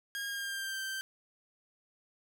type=tone with pitch glide; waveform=sawtooth; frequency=1626 to 1561.6 Hz; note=G#6 to G6; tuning=-37 to -7 cents; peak=-32 dBFS; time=0.15-1.01 s; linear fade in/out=0 ms; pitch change=-70 cents; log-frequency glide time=0.28-0.81 s; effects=none